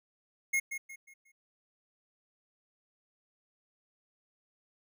square tone with echo, 2156 Hz, C#7, 49 cents flat, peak -27 dBFS, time 0.53-0.6 s, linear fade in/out 10 ms, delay 180 ms, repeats 4, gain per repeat -9 dB, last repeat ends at 1.32 s, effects none

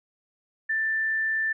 sine tone, 1772 Hz, A6, 12 cents sharp, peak -23 dBFS, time 0.69-1.53 s, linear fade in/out 10 ms, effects none

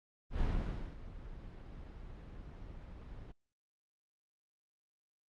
brown noise with ADSR envelope, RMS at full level -32 dBFS, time 0.3-3.32 s, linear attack 100 ms, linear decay 550 ms, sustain -16 dB, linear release 8 ms, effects low-pass 4000 Hz 12 dB/octave + Opus 32 kbps

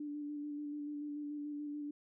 sine tone with vibrato, 293.7 Hz, D4, in tune, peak -39 dBFS, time 0-1.91 s, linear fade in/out 5 ms, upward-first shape square, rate 6.9 Hz, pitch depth 16 cents each way, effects none

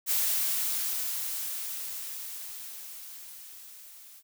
blue noise with level ramp, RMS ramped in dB -26 to -51 dBFS, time 0.06-4.23 s, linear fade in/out 50 ms, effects none

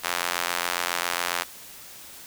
sawtooth tone with high-pass filter, 87.31 Hz, F2, in tune, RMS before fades -28 dBFS, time 0.03-1.44 s, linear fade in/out 20 ms, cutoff 1100 Hz, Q 0.8, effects white hiss -44 dBFS RMS until 2.26 s

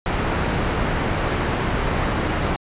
pink low-pass noise, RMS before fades -22 dBFS, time 0.06-2.56 s, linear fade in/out 0 ms, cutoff 2100 Hz, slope 12 dB/octave, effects resampled to 8000 Hz

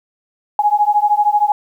sine beating tone pair, 827 / 840 Hz, G#5 / G#5, -8 / +19 cents, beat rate 13 Hz, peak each -14 dBFS, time 0.59-1.52 s, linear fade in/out 2 ms, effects 8-bit

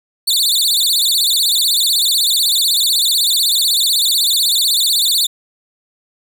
sawtooth tone with vibrato, 3986 Hz, B7, 15 cents sharp, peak -9 dBFS, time 0.27-5.27 s, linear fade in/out 10 ms, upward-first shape sine, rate 16 Hz, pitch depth 240 cents each way, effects none

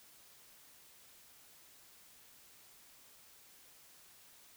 silence, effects white hiss -61 dBFS RMS until 4.56 s

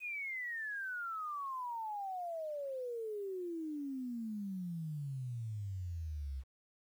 sine exponential sweep, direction down, 2520 to 64.1 Hz, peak -38 dBFS, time 0-6.44 s, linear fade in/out 50 ms, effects 11-bit

